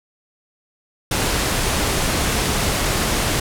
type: low-pass noise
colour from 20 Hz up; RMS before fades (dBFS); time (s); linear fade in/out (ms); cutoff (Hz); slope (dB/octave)
pink; -20; 1.11-3.4; 5; 12000; 24
effects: none